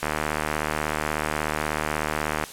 click train, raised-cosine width 0.5 ms, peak -9 dBFS, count 185, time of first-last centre 0.03-2.438 s, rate 76.4 Hz, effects white hiss -40 dBFS RMS until 2.52 s + low-pass 11000 Hz 12 dB/octave

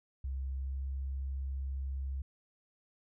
sine tone with pitch glide, 66.6 to 67.3 Hz, C2 to C2, +31 to +49 cents, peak -34 dBFS, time 0.24-2.22 s, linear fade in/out 5 ms, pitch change +18 cents, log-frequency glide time 0.56-0.8 s, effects none

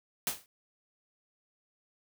white noise with exponential decay, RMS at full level -28 dBFS, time 0.27-0.46 s, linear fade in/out 1 ms, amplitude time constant 40 ms, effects none

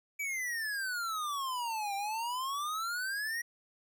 square exponential two-way sweep, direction down then up, 2319 to 784 to 1915 Hz, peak -34 dBFS, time 0.19-3.42 s, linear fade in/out 10 ms, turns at 1.95 s, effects none

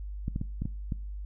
clicks, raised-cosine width 5 ms, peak -19 dBFS, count 6, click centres 0.281 / 0.361 / 0.414 / 0.62 / 0.655 / 0.922 s, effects noise-tail reverb RT60 0.5 s tail -22 dB re dry + added 50 Hz sine -35 dBFS peak until 1.25 s

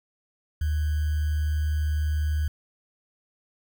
sine tone with sample-and-hold, 76 Hz, D#2, 40 cents flat, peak -22 dBFS, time 0.61-2.48 s, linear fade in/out 5 ms, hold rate 1575 Hz, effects none

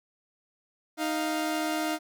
sawtooth tone pair together, 311.1 / 698.5 Hz, D#4 / F5, 0 / 0 cents, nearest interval octave + major second, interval 1400 cents, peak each -25 / -28 dBFS, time 0.97-1.99 s, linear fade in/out 50 ms, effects none

